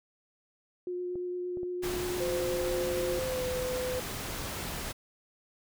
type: tone with vibrato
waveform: sine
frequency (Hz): 358.5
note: F4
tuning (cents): +45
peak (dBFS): -32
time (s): 0.87-3.19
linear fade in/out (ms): 2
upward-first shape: sine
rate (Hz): 8.7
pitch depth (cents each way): 9
type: clicks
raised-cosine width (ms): 2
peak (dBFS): -31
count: 11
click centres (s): 1.156 / 1.572 / 1.632 / 2.005 / 2.103 / 2.412 / 2.775 / 2.809 / 2.972 / 3.02 / 3.322
type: noise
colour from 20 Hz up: pink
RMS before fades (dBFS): -37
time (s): 1.82-4.93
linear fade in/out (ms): 20
type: tone with pitch glide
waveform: sine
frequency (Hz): 518 to 505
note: C5 to B4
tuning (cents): -17 to +39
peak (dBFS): -31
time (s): 2.2-4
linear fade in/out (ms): 5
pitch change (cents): -44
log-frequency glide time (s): 3.27-3.42
effects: none